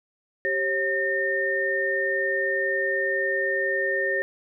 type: tone cluster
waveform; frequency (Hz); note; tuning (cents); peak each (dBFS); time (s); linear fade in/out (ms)
sine; 390.9 / 541 / 1822; G4 / C#5 / A#6; -5 / -42 / -40; -29 / -28 / -24; 0.45-4.22; 0
effects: none